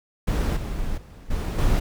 brown noise with level steps, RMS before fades -21 / -28 / -41 / -25 / -19 dBFS, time 0.27-1.8 s, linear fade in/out 10 ms, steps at 0.56 / 0.97 / 1.3 / 1.58 s, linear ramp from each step 10 ms, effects none

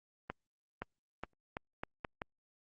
accelerating click train, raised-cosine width 0.5 ms, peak -23 dBFS, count 7, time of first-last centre 0.3-2.218 s, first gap 520 ms, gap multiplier 0.8, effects Opus 24 kbps

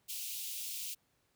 white high-pass noise, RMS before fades -41 dBFS, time 0.08-0.95 s, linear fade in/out 20 ms, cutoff 2500 Hz, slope 48 dB/octave, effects pink hiss -75 dBFS RMS until 1.35 s + high-pass 60 Hz 12 dB/octave

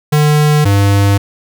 square tone pair in turn, 149.9 / 100.05 Hz, D3 / G2, +36 / +36 cents, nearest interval perfect fifth, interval 700 cents, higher first, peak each -8 dBFS, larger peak neither, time 0.12-0.65 / 0.65-1.18 s, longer neither, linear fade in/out 10 ms, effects none

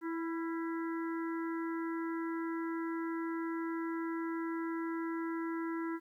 harmonic tone with a mistuned harmonic, 329.6 Hz, E4, in tune, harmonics 1 / 3 / 4 / 5 / 6, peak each -35 / -45 / -47 / -49 / -51 dBFS, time 0.01-6 s, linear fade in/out 50 ms, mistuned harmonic 4, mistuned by +39 cents, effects 12-bit

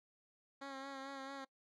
10% pulse tone with vibrato, 272 Hz, C#4, 33 cents flat, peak -37 dBFS, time 0.61-1.45 s, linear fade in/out 10 ms, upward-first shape sine, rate 4.5 Hz, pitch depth 32 cents each way, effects noise-tail reverb RT60 0.1 s tail -23 dB re dry + low-pass 5000 Hz 12 dB/octave

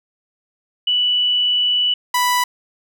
sine / sawtooth tone pair in turn, 2961 / 988.1 Hz, F#7 / B5, +1 / +1 cents, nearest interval octave + perfect fifth, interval 1900 cents, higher first, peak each -14 / -11 dBFS, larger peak second, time 0.87-1.94 / 2.14-2.44 s, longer first, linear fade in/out 5 ms, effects none

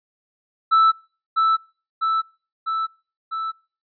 triangle tone with echo, 1318.5 Hz, E6, in tune, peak -10 dBFS, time 0.71-0.92 s, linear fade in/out 20 ms, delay 650 ms, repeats 4, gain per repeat -3 dB, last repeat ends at 3.52 s, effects noise-tail reverb RT60 0.4 s tail -26 dB re dry + resampled to 11025 Hz

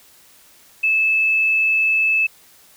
sine tone, 2615 Hz, E7, 15 cents flat, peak -14 dBFS, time 0.83-2.27 s, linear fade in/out 10 ms, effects white hiss -50 dBFS RMS until 2.76 s

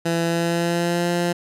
15% pulse tone with pitch glide, 167.7 to 173.71 Hz, E3 to F3, +30 to -9 cents, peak -13 dBFS, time 0.05-1.33 s, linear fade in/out 10 ms, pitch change +61 cents, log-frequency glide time 0.24-1.09 s, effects low-pass 12000 Hz 12 dB/octave

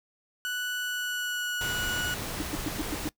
30% pulse tone with pitch glide, 1480 to 1463 Hz, F#6 to F#6, 0 to -20 cents, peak -27 dBFS, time 0.45-2.14 s, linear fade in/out 0 ms, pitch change -20 cents, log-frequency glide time 0.79-1.65 s
pink noise, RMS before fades -35 dBFS, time 1.61-3.09 s, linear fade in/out 0 ms
sine tone bursts, 301.4 Hz, D4, 45 cents sharp, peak -27 dBFS, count 6, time 2.4-3.076 s, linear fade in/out 0 ms, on 21 ms, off 110 ms
effects noise-tail reverb RT60 0.1 s tail -21 dB re dry

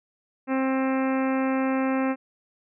harmonic tone, 264.5 Hz, C4, 19 cents sharp, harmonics 1 / 2 / 3 / 4 / 5 / 6 / 7 / 8 / 9 / 10, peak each -23 / -29 / -33 / -35 / -37 / -39 / -40 / -41 / -42 / -43 dBFS, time 0.47-2.16 s, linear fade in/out 50 ms, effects none

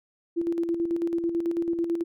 sine tone with tremolo, 337.8 Hz, E4, 42 cents sharp, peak -22 dBFS, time 0.36-2.04 s, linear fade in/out 20 ms, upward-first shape square, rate 9.1 Hz, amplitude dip 50%, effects none

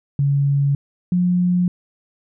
sine tone pair in turn, 140.7 / 178.73 Hz, C#3 / F3, +26 / +40 cents, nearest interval major third, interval 414 cents, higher second, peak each -14 dBFS, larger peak neither, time 0.19-0.75 / 1.12-1.68 s, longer neither, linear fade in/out 2 ms, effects none

